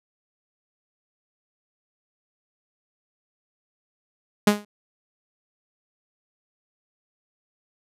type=tone with exponential decay; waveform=sawtooth; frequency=207.3 Hz; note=G#3; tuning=3 cents flat; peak=-7 dBFS; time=4.47-4.65 s; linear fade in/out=5 ms; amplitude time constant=39 ms; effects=resampled to 32000 Hz